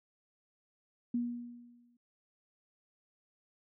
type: tone with exponential decay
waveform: sine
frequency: 240 Hz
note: B3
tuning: 49 cents flat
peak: -28 dBFS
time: 1.14-1.97 s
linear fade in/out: 5 ms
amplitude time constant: 180 ms
effects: none